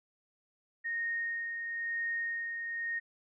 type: tone with tremolo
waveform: sine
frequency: 1855 Hz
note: A#6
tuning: 9 cents flat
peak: -31 dBFS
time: 0.84-3 s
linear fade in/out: 20 ms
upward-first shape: sine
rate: 1 Hz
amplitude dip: 40%
effects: none